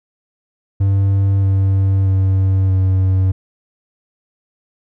triangle tone with pitch steps, 98 / 96.76 / 95.54 / 94.33 Hz, G2 / G2 / G2 / F#2, 0 / -22 / -44 / +34 cents, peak -9 dBFS, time 0.8-3.32 s, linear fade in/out 10 ms, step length 630 ms, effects none

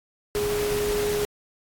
sine tone in noise, 415.3 Hz, G#4, in tune, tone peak -23 dBFS, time 0.35-1.25 s, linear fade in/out 0 ms, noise pink, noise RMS -31 dBFS, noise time 0.35-1.25 s, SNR +5 dB, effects AAC 64 kbps

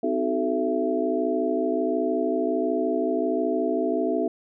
sine tone cluster, 257.2 / 310.4 / 375.9 / 437.3 / 669 Hz, C4 / D#4 / F#4 / A4 / E5, -30 / -4 / +27 / -11 / +25 cents, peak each -28 dBFS, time 0.03-4.28 s, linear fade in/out 5 ms, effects none

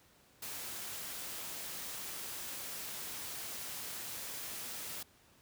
white noise, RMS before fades -43 dBFS, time 0.42-5.03 s, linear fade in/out 5 ms, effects pink hiss -65 dBFS RMS until 5.41 s + high-pass 60 Hz 12 dB/octave

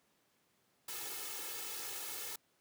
white noise with comb filter, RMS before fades -43 dBFS, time 0.88-2.36 s, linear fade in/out 5 ms, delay 2.3 ms, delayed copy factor +1, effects pink hiss -74 dBFS RMS until 2.6 s + high-pass 150 Hz 12 dB/octave

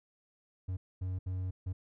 triangle tone bursts at uneven times, 92.5 Hz, F#2, in tune, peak -31 dBFS, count 4, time 0.68-0.77 / 1.01-1.19 / 1.26-1.51 / 1.66-1.73 s, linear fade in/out 10 ms, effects none

